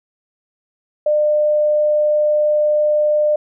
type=tone; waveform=sine; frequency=601 Hz; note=D5; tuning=40 cents sharp; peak=-12 dBFS; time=1.06-3.36 s; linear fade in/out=5 ms; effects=none